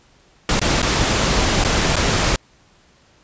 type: noise with dropouts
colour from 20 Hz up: pink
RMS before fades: -17 dBFS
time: 0.49-2.36 s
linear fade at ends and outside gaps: 2 ms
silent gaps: 0.595-0.615 / 0.819-0.827 / 1.64-1.647 / 1.958-1.965 s
effects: pink hiss -54 dBFS RMS until 3.23 s + resampled to 16000 Hz